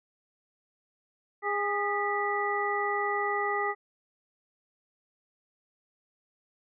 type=harmonic tone with a mistuned harmonic; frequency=409.2 Hz; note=G#4; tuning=26 cents flat; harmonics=1 / 2 / 3 / 5; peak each=-32 / -32 / -32 / -32 dBFS; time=1.42-3.75 s; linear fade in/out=50 ms; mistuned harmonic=5; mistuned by=-73 cents; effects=none